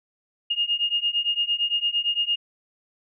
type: beating tone pair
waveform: sine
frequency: 2838 / 2846.8 Hz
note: F7 / F7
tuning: +27 / +33 cents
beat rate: 8.8 Hz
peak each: -25 / -24 dBFS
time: 0.5-2.36 s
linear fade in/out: 10 ms
effects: none

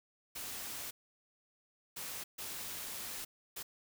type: noise bursts at uneven times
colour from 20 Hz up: white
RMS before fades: -43 dBFS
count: 4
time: 0.35-0.91 / 1.96-2.24 / 2.38-3.25 / 3.56-3.63 s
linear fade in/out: 10 ms
effects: none

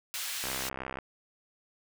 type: high-pass noise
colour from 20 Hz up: pink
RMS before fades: -36 dBFS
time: 0.14-0.69 s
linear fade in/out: 0 ms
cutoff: 2100 Hz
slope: 12 dB/octave
type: click train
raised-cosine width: 0.5 ms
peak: -21 dBFS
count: 37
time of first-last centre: 0.44-0.987 s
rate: 65.8 Hz
effects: none

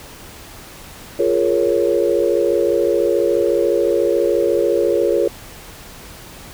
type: chord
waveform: sine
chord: Bb minor seventh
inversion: second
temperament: equal with one note detuned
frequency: 349.2 / 415.3 / 469.4 / 554.4 Hz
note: F4 / Ab4 / Bb4 / Db5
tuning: 0 / 0 / +12 / 0 cents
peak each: -19 dBFS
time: 1.19-5.28 s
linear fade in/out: 5 ms
effects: pink hiss -38 dBFS RMS until 6.53 s

